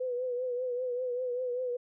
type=tone with vibrato; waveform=sine; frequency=498.4 Hz; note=B4; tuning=16 cents sharp; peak=-30 dBFS; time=0-1.77 s; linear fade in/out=10 ms; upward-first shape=triangle; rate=5.1 Hz; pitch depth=63 cents each way; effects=none